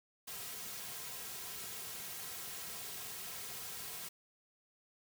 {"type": "noise with comb filter", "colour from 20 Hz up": "white", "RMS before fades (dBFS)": -45, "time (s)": [0.27, 4.09], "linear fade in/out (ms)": 10, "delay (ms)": 3.4, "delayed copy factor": -0.6, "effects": []}